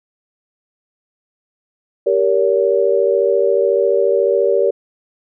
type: chord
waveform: sine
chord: G diminished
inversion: none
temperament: equal with one note detuned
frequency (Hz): 392 / 466.2 / 568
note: G4 / Bb4 / Db5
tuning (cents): 0 / 0 / +42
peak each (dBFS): -16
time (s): 2.06-4.71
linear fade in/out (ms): 10
effects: none